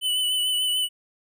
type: tone with vibrato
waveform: square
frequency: 2992 Hz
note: F#7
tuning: 19 cents sharp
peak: -22 dBFS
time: 0.01-0.89 s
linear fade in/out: 50 ms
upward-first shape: triangle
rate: 6.8 Hz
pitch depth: 33 cents each way
effects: none